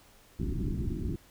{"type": "low-pass noise", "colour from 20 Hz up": "pink", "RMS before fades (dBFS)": -32, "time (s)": [0.39, 1.16], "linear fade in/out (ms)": 5, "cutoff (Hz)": 380, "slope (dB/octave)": 96, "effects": ["pink hiss -59 dBFS RMS until 1.3 s"]}